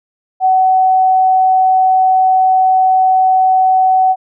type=tone; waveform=sine; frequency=752 Hz; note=F#5; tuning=28 cents sharp; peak=-7 dBFS; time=0.4-4.16 s; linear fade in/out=50 ms; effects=none